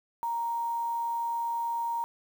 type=tone with quantisation; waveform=sine; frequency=932.3 Hz; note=A#5; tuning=in tune; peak=-28 dBFS; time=0.23-2.04 s; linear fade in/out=0 ms; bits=8; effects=none